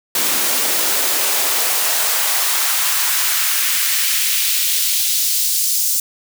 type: noise with high-pass filter sweep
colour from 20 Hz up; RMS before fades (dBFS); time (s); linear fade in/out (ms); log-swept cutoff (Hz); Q
white; -17; 0.15-6; 2; 220 to 6100; 1.1
effects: none